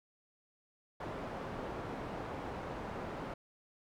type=low-pass noise; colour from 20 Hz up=white; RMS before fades=-42 dBFS; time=1-3.34 s; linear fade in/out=5 ms; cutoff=830 Hz; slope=12 dB/octave; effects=none